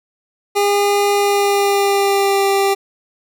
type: tone with pitch glide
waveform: 25% pulse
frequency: 405.7 to 394.4 Hz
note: G#4 to G4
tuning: -41 to +11 cents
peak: -9 dBFS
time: 0.55-2.75 s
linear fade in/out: 20 ms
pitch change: -48 cents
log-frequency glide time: 1.14-2.46 s
effects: none